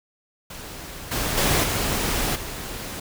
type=noise with level steps; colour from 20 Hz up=pink; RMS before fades=-37 / -25 / -20 / -24 / -33 dBFS; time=0.5-3 s; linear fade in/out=5 ms; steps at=1.11 / 1.37 / 1.63 / 2.35 s; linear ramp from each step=10 ms; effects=none